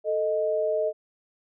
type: tone pair together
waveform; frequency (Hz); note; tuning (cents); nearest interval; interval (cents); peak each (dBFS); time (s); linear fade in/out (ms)
sine; 440.4 / 621.5; A4 / D#5; +2 / -2; tritone; 596; -27 / -24; 0.04-0.93; 50
effects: none